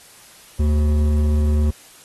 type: tone with hard clipping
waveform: sine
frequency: 75 Hz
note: D2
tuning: 37 cents sharp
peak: -16 dBFS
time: 0.59-1.71 s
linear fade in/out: 10 ms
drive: 10 dB
effects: white hiss -46 dBFS RMS until 2.04 s + AAC 32 kbps